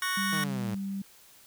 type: chord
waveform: sawtooth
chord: F# major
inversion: second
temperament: just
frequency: 1110 / 1480 / 1850 Hz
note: C#6 / F#6 / A#6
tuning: +2 / 0 / -14 cents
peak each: -29 dBFS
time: 0.02-0.44 s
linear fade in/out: 2 ms
type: tone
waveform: sine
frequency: 196 Hz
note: G3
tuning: in tune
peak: -31 dBFS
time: 0.17-1.02 s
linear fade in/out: 5 ms
type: linear sweep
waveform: sawtooth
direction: down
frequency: 162.1 to 103.83 Hz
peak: -30 dBFS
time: 0.32-0.75 s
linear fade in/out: 10 ms
effects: white hiss -56 dBFS RMS until 1.46 s